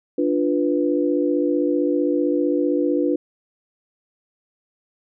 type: chord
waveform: sine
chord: B diminished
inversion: first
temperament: equal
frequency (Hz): 293.7 / 349.2 / 493.9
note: D4 / F4 / B4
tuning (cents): 0 / 0 / 0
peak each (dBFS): -20 / -22 / -23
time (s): 0.18-3.16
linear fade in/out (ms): 5
effects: none